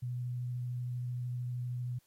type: tone with vibrato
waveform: sine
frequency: 123.47 Hz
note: B2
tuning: in tune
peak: -34 dBFS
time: 0.02-1.99 s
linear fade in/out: 10 ms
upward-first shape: triangle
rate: 13 Hz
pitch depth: 11 cents each way
effects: white hiss -72 dBFS RMS until 2.06 s + AAC 48 kbps